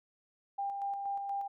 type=tone with tremolo; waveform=sine; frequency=797 Hz; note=G5; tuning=28 cents sharp; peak=-32 dBFS; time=0.58-1.48 s; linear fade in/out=10 ms; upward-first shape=square; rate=4.2 Hz; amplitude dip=35%; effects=none